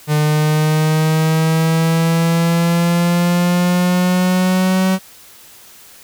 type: exponential sweep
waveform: 45% pulse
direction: up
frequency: 150.1 to 189 Hz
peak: -12 dBFS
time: 0.07-4.99 s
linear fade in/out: 50 ms
effects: white hiss -42 dBFS RMS until 6.03 s